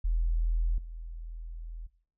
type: tone with level steps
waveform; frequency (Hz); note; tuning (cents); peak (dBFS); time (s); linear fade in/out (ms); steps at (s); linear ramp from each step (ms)
sine; 41.2; E1; 0; -24 / -37; 0.04-1.87; 10; 0.78; 2
effects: noise-tail reverb RT60 0.5 s tail -18 dB re dry